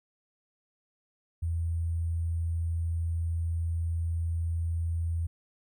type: tone with sample-and-hold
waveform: sine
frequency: 83.3 Hz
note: E2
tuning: 19 cents sharp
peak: -27 dBFS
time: 1.42-5.27 s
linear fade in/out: 10 ms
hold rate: 8820 Hz
effects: none